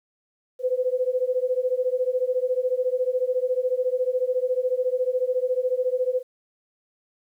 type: beating tone pair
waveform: sine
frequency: 500 / 514 Hz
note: B4 / C5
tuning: +21 / -31 cents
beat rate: 14 Hz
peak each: -24 dBFS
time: 0.59-6.23 s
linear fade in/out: 50 ms
effects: 10-bit